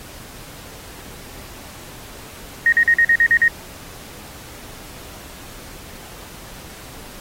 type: tone bursts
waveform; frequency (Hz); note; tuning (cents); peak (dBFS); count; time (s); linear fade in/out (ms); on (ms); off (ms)
sine; 1864.7; A#6; 0; -10; 8; 2.66-3.48; 2; 64; 44
effects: pink hiss -39 dBFS RMS until 7.2 s + AAC 48 kbps